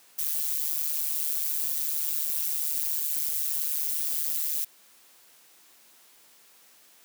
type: noise with amplitude modulation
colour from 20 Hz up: violet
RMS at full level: -25 dBFS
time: 0.18-4.65 s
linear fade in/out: 10 ms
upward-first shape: sine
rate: 151 Hz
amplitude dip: 85%
effects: white hiss -57 dBFS RMS until 7.04 s + high-pass 200 Hz 12 dB/octave